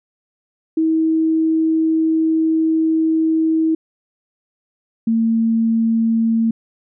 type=tone pair in turn; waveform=sine; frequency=320.5 / 226.6 Hz; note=E4 / A#3; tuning=-49 / -49 cents; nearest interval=tritone; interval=600 cents; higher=first; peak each=-13 / -13 dBFS; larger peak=neither; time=0.77-3.75 / 5.07-6.51 s; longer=first; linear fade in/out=5 ms; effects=none